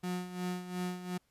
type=tone with tremolo; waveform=35% pulse; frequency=180.4 Hz; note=F#3; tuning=44 cents flat; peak=-31 dBFS; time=0.03-1.18 s; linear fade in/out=10 ms; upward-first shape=sine; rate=2.8 Hz; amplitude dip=70%; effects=pink hiss -74 dBFS RMS until 1.3 s + resampled to 32000 Hz